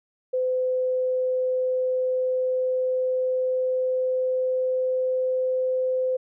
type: tone with pitch glide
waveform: sine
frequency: 510 to 513.5 Hz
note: C5 to C5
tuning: -44 to -33 cents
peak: -21 dBFS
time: 0.33-6.17 s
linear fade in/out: 10 ms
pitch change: +11 cents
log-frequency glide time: 0.67-5.74 s
effects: none